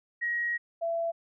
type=tone pair in turn; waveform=sine; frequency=1895 / 670 Hz; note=A#6 / E5; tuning=+28 / +28 cents; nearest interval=octave + tritone; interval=1800 cents; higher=first; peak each=-27 dBFS; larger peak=neither; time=0.21-0.58 / 0.81-1.12 s; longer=first; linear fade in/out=20 ms; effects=none